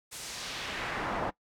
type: noise with band-pass filter sweep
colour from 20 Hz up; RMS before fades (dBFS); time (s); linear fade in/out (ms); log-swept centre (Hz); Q
brown; -36; 0.11-1.31; 20; 9500 to 770; 1.1
effects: noise-tail reverb RT60 0.1 s tail -20 dB re dry